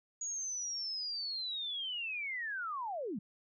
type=linear sweep; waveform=sine; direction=down; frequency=6760 to 171.8 Hz; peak=-36 dBFS; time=0.21-3.19 s; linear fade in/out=5 ms; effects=none